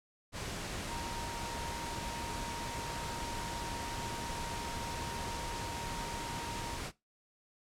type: tone in noise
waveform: sine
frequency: 935 Hz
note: A#5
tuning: 5 cents sharp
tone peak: -42 dBFS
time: 0.87-6.8 s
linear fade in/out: 50 ms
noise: pink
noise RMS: -40 dBFS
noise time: 0.32-6.92 s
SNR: -5 dB
effects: noise-tail reverb RT60 0.2 s tail -19 dB re dry + low-pass 9000 Hz 12 dB/octave